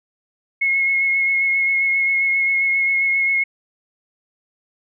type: tone with vibrato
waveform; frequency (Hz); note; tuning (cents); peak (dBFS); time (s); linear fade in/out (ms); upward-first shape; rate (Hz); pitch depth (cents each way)
sine; 2171; C#7; -37; -15; 0.61-3.44; 10; sine; 7.5; 17
effects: none